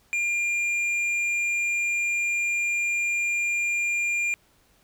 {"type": "tone with hard clipping", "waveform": "sine", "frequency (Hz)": 2400, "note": "D7", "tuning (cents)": 37, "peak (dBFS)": -24, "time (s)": [0.13, 4.34], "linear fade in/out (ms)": 0, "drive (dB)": 5, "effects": ["pink hiss -62 dBFS RMS until 4.83 s"]}